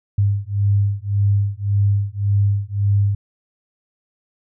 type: beating tone pair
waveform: sine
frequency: 100 / 101.8 Hz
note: G2 / G#2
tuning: +35 / -34 cents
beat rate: 1.8 Hz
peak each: -18 dBFS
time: 0.18-3.15 s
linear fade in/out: 5 ms
effects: none